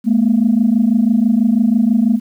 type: tone pair together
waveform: sine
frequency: 213.3 / 239.4 Hz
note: G#3 / A#3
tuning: +46 / +46 cents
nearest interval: major second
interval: 200 cents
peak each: -12 dBFS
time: 0.04-2.2 s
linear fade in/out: 50 ms
effects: tanh soft clip ceiling -4 dBFS + 8-bit